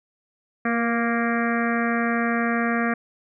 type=harmonic tone with a mistuned harmonic; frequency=233.1 Hz; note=A#3; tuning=in tune; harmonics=1 / 2 / 3 / 5 / 6 / 7 / 8 / 9 / 10; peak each=-23 / -30 / -29 / -30 / -32 / -30 / -31 / -36 / -37 dBFS; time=0.65-2.94 s; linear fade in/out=5 ms; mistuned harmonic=2; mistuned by=+19 cents; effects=none